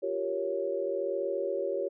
sine chord, G half-diminished seventh, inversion third, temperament equal with one note detuned, 351 / 392 / 466.2 / 554.4 Hz, F4 / G4 / Bb4 / Db5, +9 / 0 / 0 / 0 cents, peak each -37 / -33 / -37 / -32 dBFS, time 0.02-1.89 s, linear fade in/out 20 ms, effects none

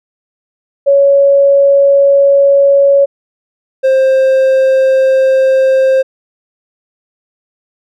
sine / triangle tone pair in turn, 558 / 528.7 Hz, C#5 / C5, +11 / +18 cents, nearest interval minor second, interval 93 cents, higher first, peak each -4 dBFS, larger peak neither, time 0.86-3.06 / 3.83-6.03 s, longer neither, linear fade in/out 20 ms, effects none

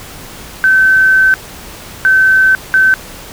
sine tone bursts at uneven times, 1536 Hz, G6, 36 cents flat, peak -5 dBFS, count 3, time 0.64-1.34 / 2.05-2.55 / 2.74-2.94 s, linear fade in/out 0 ms, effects pink hiss -31 dBFS RMS until 3.32 s

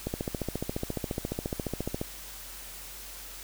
click train, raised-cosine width 2 ms, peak -17 dBFS, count 29, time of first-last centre 0.07-2.014 s, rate 14.4 Hz, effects added 46 Hz sine -49 dBFS peak until 3.43 s + white hiss -44 dBFS RMS until 3.43 s

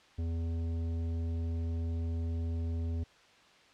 sine tone with tanh clipping, 83 Hz, E2, 12 cents sharp, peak -33 dBFS, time 0.18-3.04 s, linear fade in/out 10 ms, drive 12 dB, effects white hiss -60 dBFS RMS until 3.73 s + low-pass 4000 Hz 12 dB/octave

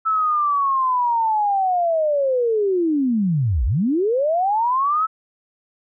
sine linear two-way sweep, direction down then up, 1318.5 to 49.72 to 1318.5 Hz, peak -16 dBFS, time 0.05-5.07 s, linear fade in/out 20 ms, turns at 3.65 s, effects none

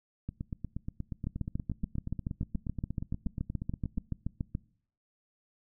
two click trains, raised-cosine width 5 ms, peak -23 / -20 dBFS, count 32 / 24, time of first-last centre 0.29-3.976 / 1.27-4.551 s, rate 8.41 / 7.01 Hz, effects noise-tail reverb RT60 0.6 s tail -23 dB re dry

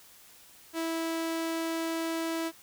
sawtooth tone, 327.8 Hz, E4, 10 cents flat, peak -26 dBFS, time 0.73-2.52 s, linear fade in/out 50 ms, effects white hiss -55 dBFS RMS until 2.62 s

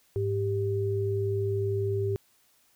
sine tone pair together, 103.83 / 393.5 Hz, G#2 / G4, 0 / +7 cents, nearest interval octave + major seventh, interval 2307 cents, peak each -28 dBFS, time 0.16-2.16 s, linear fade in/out 0 ms, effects white hiss -65 dBFS RMS until 2.75 s

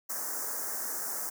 white band-stop noise, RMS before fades -35 dBFS, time 0.09-1.3 s, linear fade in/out 10 ms, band 1800 to 5500 Hz, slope 48 dB/octave, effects high-pass 300 Hz 12 dB/octave

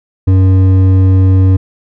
sine tone with hard clipping, 94.3 Hz, F#2, 33 cents sharp, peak -6 dBFS, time 0.27-1.57 s, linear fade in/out 10 ms, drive 8 dB, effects none

